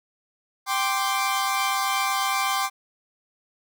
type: chord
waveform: sawtooth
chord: G suspended fourth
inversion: none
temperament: equal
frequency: 784 / 1046.5 / 1174.7 Hz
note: G5 / C6 / D6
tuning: 0 / 0 / 0 cents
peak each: -23 dBFS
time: 0.66-2.7 s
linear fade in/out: 50 ms
effects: none